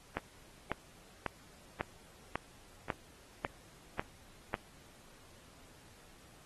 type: click train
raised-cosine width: 0.5 ms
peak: -18 dBFS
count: 9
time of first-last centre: 0.17-4.542 s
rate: 1.83 Hz
effects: pink hiss -60 dBFS RMS until 6.45 s + AAC 32 kbps